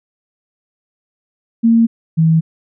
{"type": "tone pair in turn", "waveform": "sine", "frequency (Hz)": [229.2, 161.59], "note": ["A#3", "E3"], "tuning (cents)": [-29, -34], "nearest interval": "tritone", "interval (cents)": 605, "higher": "first", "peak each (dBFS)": [-7, -8], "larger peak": "first", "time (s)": [[1.63, 1.87], [2.17, 2.41]], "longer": "neither", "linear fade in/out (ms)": 20, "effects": []}